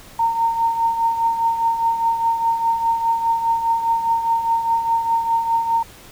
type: tone with tremolo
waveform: sine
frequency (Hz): 917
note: A#5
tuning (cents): -29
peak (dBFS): -13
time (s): 0.19-5.83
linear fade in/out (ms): 5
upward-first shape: triangle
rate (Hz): 4.9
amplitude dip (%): 65
effects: pink hiss -43 dBFS RMS until 6.11 s